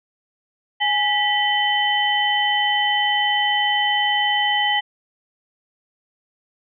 sine tone cluster, 831 / 1959 / 3054 Hz, G#5 / B6 / G7, +1 / -15 / -46 cents, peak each -21 dBFS, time 0.8-4.81 s, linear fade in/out 20 ms, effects none

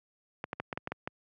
clicks, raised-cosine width 0.5 ms, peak -19 dBFS, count 8, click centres 0.441 / 0.531 / 0.6 / 0.728 / 0.775 / 0.874 / 0.92 / 1.075 s, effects high-pass 100 Hz 12 dB/octave

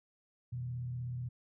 sine tone with frequency modulation, 123 Hz, B2, 7 cents flat, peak -36 dBFS, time 0.52-1.29 s, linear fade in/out 10 ms, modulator 36.3 Hz, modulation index 0.38, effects none

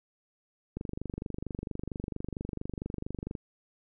click train, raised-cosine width 3 ms, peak -22 dBFS, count 64, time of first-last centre 0.77-3.352 s, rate 24.4 Hz, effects none

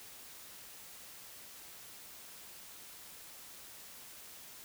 silence, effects white hiss -52 dBFS RMS until 4.64 s

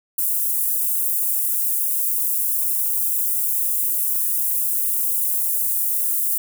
white high-pass noise, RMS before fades -21 dBFS, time 0.18-6.38 s, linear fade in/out 5 ms, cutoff 9900 Hz, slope 24 dB/octave, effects none

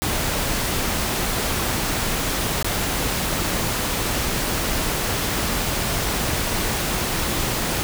pink noise with dropouts, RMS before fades -23 dBFS, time 0.02-7.83 s, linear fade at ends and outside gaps 0 ms, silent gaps 2.627-2.645 s, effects none

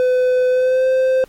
triangle tone with pitch glide, 505 to 519.8 Hz, B4 to C5, +39 to -11 cents, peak -10 dBFS, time 0-1.24 s, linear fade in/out 0 ms, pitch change +50 cents, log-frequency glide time 0.49-0.87 s, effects pink hiss -51 dBFS RMS until 1.28 s + MP3 64 kbps

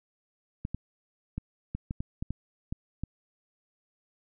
clicks, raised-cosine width 5 ms, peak -20 dBFS, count 10, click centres 0.651 / 0.746 / 1.38 / 1.75 / 1.909 / 2.005 / 2.225 / 2.306 / 2.725 / 3.036 s, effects none

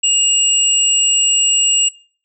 sine tone pair together, 2814 / 7750 Hz, F7 / B8, +12 / -34 cents, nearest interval octave + tritone, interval 1754 cents, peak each -14 dBFS, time 0.03-1.89 s, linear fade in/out 10 ms, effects noise-tail reverb RT60 0.5 s tail -23 dB re dry

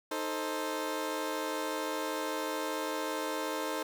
20% pulse chord, A diminished, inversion second, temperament equal with one note detuned, 311.1 / 440 / 525.1 Hz, Eb4 / A4 / C5, 0 / 0 / +6 cents, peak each -32 / -33 / -32 dBFS, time 0.11-3.83 s, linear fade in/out 5 ms, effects none

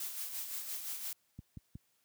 blue noise with tremolo, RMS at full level -39 dBFS, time 0-1.13 s, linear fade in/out 2 ms, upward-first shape sine, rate 5.8 Hz, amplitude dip 50%
click train, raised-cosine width 5 ms, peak -32 dBFS, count 3, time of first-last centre 1.39-1.754 s, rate 5.49 Hz
effects white hiss -75 dBFS RMS until 2.04 s + high-pass 60 Hz 12 dB/octave

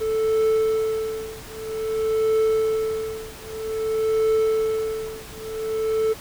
triangle tone with tremolo, 440 Hz, A4, in tune, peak -14 dBFS, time 0-6.14 s, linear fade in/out 20 ms, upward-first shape triangle, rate 0.52 Hz, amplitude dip 100%, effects pink hiss -40 dBFS RMS until 6.2 s

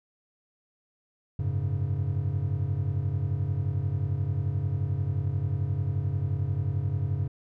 triangle chord, F# suspended second, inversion none, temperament equal, 92.5 / 103.83 / 138.59 Hz, F#2 / G#2 / C#3, 0 / 0 / 0 cents, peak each -28 dBFS, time 1.39-7.28 s, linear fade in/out 5 ms, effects none

